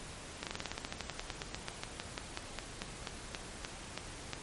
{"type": "slowing click train", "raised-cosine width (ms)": 0.2, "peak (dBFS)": -19, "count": 28, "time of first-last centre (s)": [0.43, 4.333], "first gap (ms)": 38, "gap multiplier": 1.09, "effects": ["pink hiss -47 dBFS RMS until 4.42 s", "MP3 48 kbps"]}